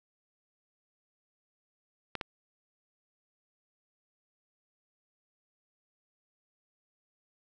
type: clicks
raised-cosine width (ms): 0.3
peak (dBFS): -18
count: 2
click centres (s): 2.153 / 2.212
effects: none